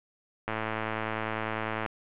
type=click train; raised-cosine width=0.5 ms; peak=-16 dBFS; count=153; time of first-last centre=0.48-1.862 s; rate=110 Hz; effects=resampled to 8000 Hz + 8-bit